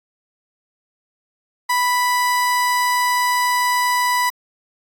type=tone; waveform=30% pulse; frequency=987.8 Hz; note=B5; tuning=in tune; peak=-13 dBFS; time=1.69-4.3 s; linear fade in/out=10 ms; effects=AAC 64 kbps